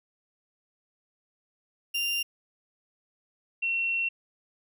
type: tone pair in turn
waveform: 35% pulse / sine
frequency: 2787 / 2720 Hz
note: F7 / F7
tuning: -4 / -46 cents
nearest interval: unison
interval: 42 cents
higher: first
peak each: -25 / -25 dBFS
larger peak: neither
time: 1.94-2.23 / 3.62-4.09 s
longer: second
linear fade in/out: 10 ms
effects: none

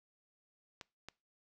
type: clicks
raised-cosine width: 0.2 ms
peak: -28 dBFS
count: 2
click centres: 0.812 / 1.086 s
effects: noise-tail reverb RT60 0.3 s tail -24 dB re dry

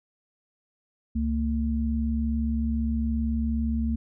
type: tone pair together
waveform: sine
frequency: 69.2 / 226.8 Hz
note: C#2 / A#3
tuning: -2 / -47 cents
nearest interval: octave + major sixth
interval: 2055 cents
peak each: -26 dBFS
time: 1.15-3.96 s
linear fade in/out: 10 ms
effects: none

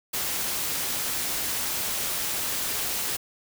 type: noise with amplitude modulation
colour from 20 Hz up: white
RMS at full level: -27 dBFS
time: 0.13-3.17 s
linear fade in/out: 10 ms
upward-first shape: sine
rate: 277 Hz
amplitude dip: 35%
effects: none

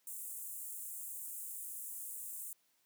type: high-pass noise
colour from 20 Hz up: pink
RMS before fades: -45 dBFS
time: 0.07-2.53 s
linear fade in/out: 2 ms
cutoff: 7800 Hz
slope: 48 dB/octave
effects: white hiss -75 dBFS RMS until 2.85 s + high-pass 150 Hz 12 dB/octave

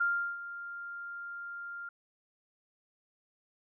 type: tone with ADSR envelope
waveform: sine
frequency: 1396.9 Hz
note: F6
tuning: in tune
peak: -25 dBFS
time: 0-1.89 s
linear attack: 10 ms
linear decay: 360 ms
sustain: -14 dB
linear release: 4 ms
effects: none

